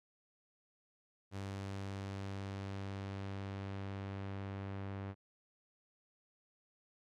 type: tone with low-pass filter sweep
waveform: sawtooth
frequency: 98 Hz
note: G2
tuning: in tune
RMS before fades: -43 dBFS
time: 1.31-5.15 s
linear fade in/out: 50 ms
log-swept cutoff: 8200 to 2200 Hz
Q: 0.74
effects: none